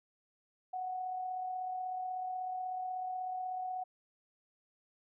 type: tone with amplitude modulation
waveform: sine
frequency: 740 Hz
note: F#5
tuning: in tune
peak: -34 dBFS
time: 0.73-3.84 s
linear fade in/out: 10 ms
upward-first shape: sine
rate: 36.3 Hz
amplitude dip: 35%
effects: none